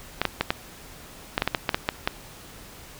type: clicks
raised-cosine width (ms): 0.3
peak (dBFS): -5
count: 12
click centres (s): 0.216 / 0.253 / 0.41 / 0.505 / 1.379 / 1.421 / 1.476 / 1.548 / 1.692 / 1.745 / 1.889 / 2.075
effects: pink hiss -45 dBFS RMS until 2.99 s